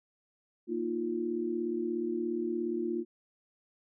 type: chord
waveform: sine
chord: Bb suspended fourth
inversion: none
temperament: equal with one note detuned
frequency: 233.1 / 312.2 / 349.2 Hz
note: Bb3 / Eb4 / F4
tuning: 0 / +6 / 0 cents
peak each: -36 / -37 / -32 dBFS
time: 0.67-3.05 s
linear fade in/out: 50 ms
effects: none